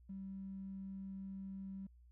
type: tone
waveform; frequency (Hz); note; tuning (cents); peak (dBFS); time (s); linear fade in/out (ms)
triangle; 193.1; G3; -26; -40; 0.09-1.87; 10
effects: tanh soft clip ceiling -42 dBFS + added 60 Hz sine -60 dBFS peak until 2.11 s